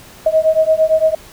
sine beating tone pair, 630 / 638.8 Hz, D#5 / D#5, +21 / +45 cents, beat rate 8.8 Hz, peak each -13 dBFS, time 0.26-1.15 s, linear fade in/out 5 ms, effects pink hiss -40 dBFS RMS until 1.32 s

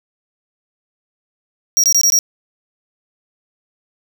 square tone bursts, 5670 Hz, F8, 25 cents sharp, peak -10 dBFS, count 5, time 1.77-2.189 s, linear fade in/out 0 ms, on 67 ms, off 21 ms, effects 7-bit

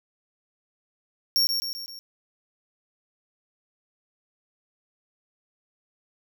45% pulse tone with echo, 5520 Hz, F8, 21 cents flat, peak -19 dBFS, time 1.36-1.47 s, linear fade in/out 0 ms, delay 130 ms, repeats 4, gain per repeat -5 dB, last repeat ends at 1.99 s, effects none

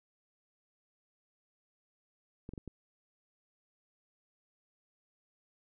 clicks, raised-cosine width 3 ms, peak -30 dBFS, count 4, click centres 2.491 / 2.536 / 2.578 / 2.677 s, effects none

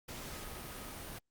sine tone in noise, 1258 Hz, D#6, 19 cents sharp, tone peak -55 dBFS, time 0.31-0.93 s, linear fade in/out 10 ms, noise pink, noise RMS -45 dBFS, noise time 0.08-1.19 s, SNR -13 dB, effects Opus 48 kbps

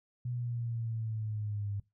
sine linear sweep, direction down, 123.47 to 100 Hz, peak -33 dBFS, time 0.25-1.8 s, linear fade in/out 5 ms, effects noise-tail reverb RT60 0.2 s tail -19 dB re dry

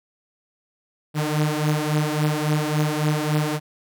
sawtooth beating tone pair, 150.3 / 153.9 Hz, D3 / D#3, +40 / -19 cents, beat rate 3.6 Hz, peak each -18 / -20 dBFS, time 1.14-3.6 s, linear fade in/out 50 ms, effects none

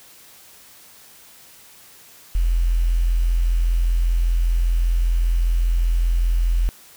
sine tone with quantisation, 42.54 Hz, F1, 45 cents flat, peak -15 dBFS, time 2.35-6.69 s, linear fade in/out 0 ms, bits 7, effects white hiss -47 dBFS RMS until 6.96 s

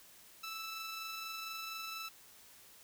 15% pulse tone with amplitude modulation, 1318.5 Hz, E6, in tune, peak -34 dBFS, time 0.43-2.09 s, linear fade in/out 10 ms, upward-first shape sine, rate 24.2 Hz, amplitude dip 25%, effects white hiss -59 dBFS RMS until 2.83 s

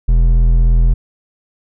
sine tone with hard clipping, 41.64 Hz, E1, 18 cents sharp, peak -9 dBFS, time 0.08-0.94 s, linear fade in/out 10 ms, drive 7 dB, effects none

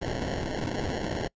blue noise with sample-and-hold, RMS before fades -31 dBFS, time 0.01-1.28 s, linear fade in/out 10 ms, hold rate 1225 Hz, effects noise-tail reverb RT60 0.1 s tail -25 dB re dry + resampled to 16000 Hz

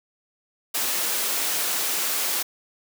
white high-pass noise, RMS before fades -25 dBFS, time 0.74-2.43 s, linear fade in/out 10 ms, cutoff 290 Hz, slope 12 dB/octave, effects none

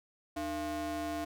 square ring-modulated tone, 190.9 Hz, G3, 46 cents flat, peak -32 dBFS, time 0.36-1.25 s, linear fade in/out 10 ms, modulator 493 Hz, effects none

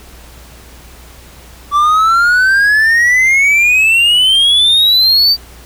triangle exponential sweep, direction up, 1150 to 4663 Hz, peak -5 dBFS, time 1.71-5.37 s, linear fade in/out 50 ms, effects added 60 Hz sine -37 dBFS peak until 5.65 s + pink hiss -39 dBFS RMS until 5.65 s

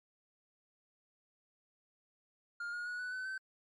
triangle tone with pitch steps, 1411 / 1435.7 / 1460.8 / 1486.3 / 1512.3 / 1538.7 Hz, F6 / F6 / F#6 / F#6 / F#6 / G6, +17 / +47 / -23 / +7 / +37 / -33 cents, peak -36 dBFS, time 2.6-3.38 s, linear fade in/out 5 ms, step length 130 ms, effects MP3 48 kbps

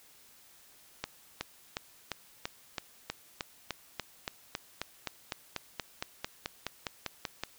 accelerating click train, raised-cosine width 0.2 ms, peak -16 dBFS, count 25, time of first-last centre 1.04-7.436 s, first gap 370 ms, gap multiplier 0.97, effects white hiss -59 dBFS RMS until 7.58 s

